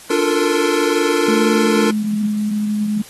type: chord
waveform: square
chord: Bb major seventh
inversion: first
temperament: equal with one note detuned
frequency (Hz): 293.7 / 349.2 / 444.3 / 466.2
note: D4 / F4 / A4 / Bb4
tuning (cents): 0 / 0 / +17 / 0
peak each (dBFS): -21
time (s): 0.1-1.91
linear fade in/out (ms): 5
type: tone with pitch glide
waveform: sine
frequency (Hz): 219.3 to 210.5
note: A3 to G#3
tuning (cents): -6 to +24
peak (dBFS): -16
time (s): 1.28-3.02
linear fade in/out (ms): 5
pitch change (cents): -70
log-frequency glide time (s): 1.59-2.11
effects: white hiss -40 dBFS RMS until 3.09 s + AAC 32 kbps